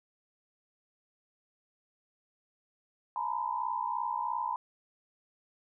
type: tone cluster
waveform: sine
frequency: 852 / 892 / 949 / 1012 Hz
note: G#5 / A5 / A#5 / B5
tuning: +44 / +23 / +31 / +42 cents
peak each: -39 / -40 / -34 / -35 dBFS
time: 3.16-4.56 s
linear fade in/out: 2 ms
effects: none